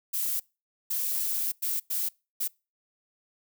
violet noise bursts at uneven times, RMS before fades -29 dBFS, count 5, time 0.13-0.4 / 0.9-1.52 / 1.62-1.8 / 1.9-2.09 / 2.4-2.48 s, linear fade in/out 10 ms, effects noise-tail reverb RT60 0.3 s tail -26 dB re dry

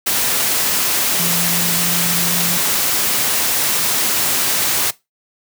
sine tone in noise, 172.9 Hz, F3, 17 cents flat, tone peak -23 dBFS, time 1.19-2.58 s, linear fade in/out 10 ms, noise white, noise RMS -17 dBFS, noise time 0.06-4.91 s, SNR -9 dB, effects noise-tail reverb RT60 0.2 s tail -19 dB re dry + high-pass 100 Hz 12 dB/octave

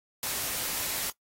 white noise, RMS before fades -32 dBFS, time 0.23-1.1 s, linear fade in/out 0 ms, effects noise-tail reverb RT60 0.1 s tail -19 dB re dry + AAC 48 kbps

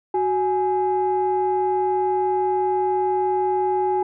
sine tone pair together, 372 / 835 Hz, F#4 / G#5, +9 / +9 cents, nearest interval octave + major second, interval 1400 cents, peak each -20 dBFS, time 0.14-4.03 s, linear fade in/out 5 ms, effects tanh soft clip ceiling -12 dBFS

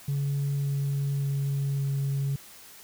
sine tone with pitch steps, 140.7 / 139.89 / 139.08 / 138.28 Hz, C#3 / C#3 / C#3 / C#3, +26 / +16 / +6 / -4 cents, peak -23 dBFS, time 0.08-2.36 s, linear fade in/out 5 ms, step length 570 ms, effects tanh soft clip ceiling -23 dBFS + white hiss -49 dBFS RMS until 2.83 s

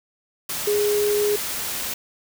sine tone in noise, 415.3 Hz, G#4, in tune, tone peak -18 dBFS, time 0.67-1.36 s, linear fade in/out 5 ms, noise white, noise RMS -28 dBFS, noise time 0.49-1.94 s, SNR +7 dB, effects none

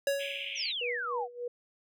square tone with exponential decay, 558 Hz, C#5, 11 cents sharp, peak -25 dBFS, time 0.07-0.63 s, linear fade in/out 2 ms, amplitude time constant 120 ms
white band-pass noise, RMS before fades -38 dBFS, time 0.19-0.73 s, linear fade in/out 20 ms, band 2200 to 3300 Hz, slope 96 dB/octave
sine exponential sweep, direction down, 6240 to 690 Hz, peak -32 dBFS, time 0.55-1.28 s, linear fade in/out 50 ms
sine tone with tremolo, 484.7 Hz, B4, 32 cents flat, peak -32 dBFS, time 0.81-1.48 s, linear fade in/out 5 ms, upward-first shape sine, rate 3.4 Hz, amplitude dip 85%
effects none

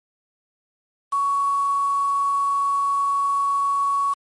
sine tone with quantisation, 1118 Hz, C#6, 14 cents sharp, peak -18 dBFS, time 1.12-4.14 s, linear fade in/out 10 ms, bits 6, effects MP3 48 kbps

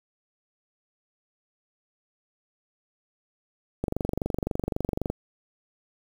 click train, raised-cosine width 2 ms, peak -13 dBFS, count 31, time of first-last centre 3.84-5.101 s, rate 23.8 Hz, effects 7-bit

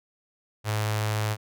sawtooth tone with notch filter, 107 Hz, A2, 48 cents flat, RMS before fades -27 dBFS, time 0.64-1.37 s, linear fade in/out 50 ms, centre 250 Hz, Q 0.57, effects none

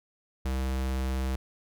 square tone, 65.41 Hz, C2, in tune, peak -28 dBFS, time 0.45-1.36 s, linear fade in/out 5 ms, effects none

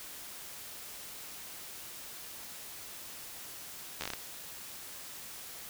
slowing click train, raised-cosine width 0.2 ms, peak -18 dBFS, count 7, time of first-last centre 4.01-4.135 s, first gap 12 ms, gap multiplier 1.22, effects white hiss -46 dBFS RMS until 5.69 s

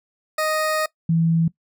20% pulse / sine tone pair in turn, 622.3 / 164.83 Hz, D#5 / E3, 0 / 0 cents, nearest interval octave + major seventh, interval 2300 cents, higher first, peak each -15 dBFS, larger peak neither, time 0.38-0.86 / 1.09-1.48 s, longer first, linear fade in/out 5 ms, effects noise-tail reverb RT60 0.1 s tail -20 dB re dry

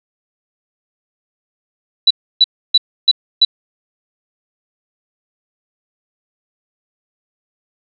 sine tone bursts, 3951 Hz, B7, in tune, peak -5 dBFS, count 5, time 2.07-3.45 s, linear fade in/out 5 ms, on 36 ms, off 300 ms, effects none

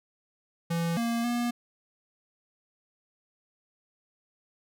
square tone with pitch steps, 168.1 / 233.1 / 239.6 Hz, E3 / A#3 / A#3, +34 / 0 / +48 cents, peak -27 dBFS, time 0.7-1.51 s, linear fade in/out 10 ms, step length 270 ms, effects none

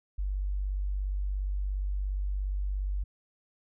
sine tone, 48.57 Hz, G1, 15 cents flat, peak -28 dBFS, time 0.18-3.04 s, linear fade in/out 10 ms, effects none

